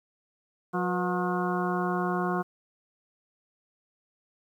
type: harmonic tone with a mistuned harmonic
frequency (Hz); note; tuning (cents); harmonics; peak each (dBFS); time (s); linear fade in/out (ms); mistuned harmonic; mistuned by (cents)
180; F#3; -47; 1 / 2 / 3 / 4 / 5 / 6 / 7 / 8; -30 / -31 / -40 / -33 / -41 / -33 / -38 / -37; 0.73-2.43; 20; 3; -140
effects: 10-bit